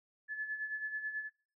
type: tone with tremolo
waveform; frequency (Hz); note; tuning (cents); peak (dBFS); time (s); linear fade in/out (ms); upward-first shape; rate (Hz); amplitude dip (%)
sine; 1725; A6; -35; -33; 0.28-1.3; 50; sine; 9.2; 60
effects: noise-tail reverb RT60 0.4 s tail -20 dB re dry